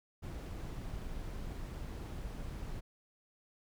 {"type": "noise", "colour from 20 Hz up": "brown", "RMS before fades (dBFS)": -42, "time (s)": [0.22, 2.81], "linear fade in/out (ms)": 20, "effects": []}